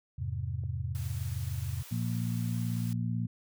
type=chord; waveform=sine; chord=E augmented; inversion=none; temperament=equal with one note detuned; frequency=84.58 / 103.83 / 130.81 Hz; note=E2 / G#2 / B#2; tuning=+45 / 0 / 0 cents; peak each=-36 dBFS; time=0.18-1.83 s; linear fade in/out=10 ms
type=click; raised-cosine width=2 ms; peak=-39 dBFS; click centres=0.637 s
type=high-pass noise; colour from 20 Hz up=white; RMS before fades=-49 dBFS; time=0.95-2.93 s; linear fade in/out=0 ms; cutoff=520 Hz; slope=12 dB/octave
type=harmonic tone; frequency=58.1 Hz; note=A#1; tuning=5 cents flat; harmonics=2 / 3 / 4; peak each=-31 / -35 / -37 dBFS; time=1.91-3.27 s; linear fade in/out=10 ms
effects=none